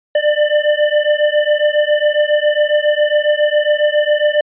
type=beating tone pair; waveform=square; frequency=593 / 600.3 Hz; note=D5 / D5; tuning=+17 / +38 cents; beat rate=7.3 Hz; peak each=-15 dBFS; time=0.15-4.41 s; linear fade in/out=5 ms; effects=resampled to 8000 Hz